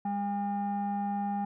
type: tone pair together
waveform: sine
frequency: 202 / 808 Hz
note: G#3 / G#5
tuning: -48 / -48 cents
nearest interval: 2 octaves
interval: 2400 cents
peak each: -30 / -30 dBFS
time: 0.05-1.45 s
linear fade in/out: 5 ms
effects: tanh soft clip ceiling -25 dBFS